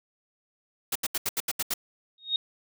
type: noise bursts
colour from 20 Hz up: white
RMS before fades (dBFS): -28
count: 8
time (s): 0.92-1.739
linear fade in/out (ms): 5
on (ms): 35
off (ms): 77
type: tone with exponential growth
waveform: sine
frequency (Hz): 3729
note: A#7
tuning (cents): 0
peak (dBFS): -19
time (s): 2.18-2.36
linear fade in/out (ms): 2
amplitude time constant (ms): 37
effects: none